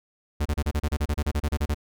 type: tone bursts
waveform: 45% pulse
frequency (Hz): 74.3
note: D2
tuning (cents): +21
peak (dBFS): -22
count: 16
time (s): 0.4-1.745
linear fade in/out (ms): 10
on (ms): 55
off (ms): 31
effects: none